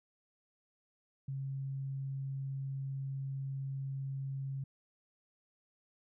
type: tone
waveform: sine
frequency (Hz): 135.9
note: C#3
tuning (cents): -34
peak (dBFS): -36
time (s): 1.28-4.64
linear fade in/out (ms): 5
effects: none